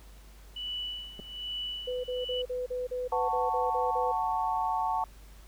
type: tone with tremolo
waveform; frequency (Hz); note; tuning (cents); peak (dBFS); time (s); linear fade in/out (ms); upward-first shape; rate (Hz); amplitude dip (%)
sine; 2963; F#7; +2; -32; 0.56-2.42; 5; sine; 1.2; 80
type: clicks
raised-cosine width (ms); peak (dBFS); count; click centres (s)
2; -31; 2; 1.193 / 1.198
type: tone bursts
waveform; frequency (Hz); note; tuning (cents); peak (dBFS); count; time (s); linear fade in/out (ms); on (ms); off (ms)
sine; 500; B4; +21; -30; 11; 1.87-4.12; 10; 170; 38
type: chord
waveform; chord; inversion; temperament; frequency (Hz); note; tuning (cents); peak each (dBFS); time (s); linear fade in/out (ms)
sine; F# minor; none; just; 740 / 888 / 1110; F#5 / A5 / C#6; 0 / +16 / +2; -32 / -29 / -34; 3.12-5.04; 2
effects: added 50 Hz sine -49 dBFS peak until 5.47 s + pink hiss -58 dBFS RMS until 5.47 s